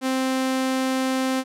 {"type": "tone", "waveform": "sawtooth", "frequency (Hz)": 261.6, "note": "C4", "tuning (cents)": 0, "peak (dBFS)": -17, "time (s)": [0.01, 1.44], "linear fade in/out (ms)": 50, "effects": ["low-pass 12000 Hz 12 dB/octave"]}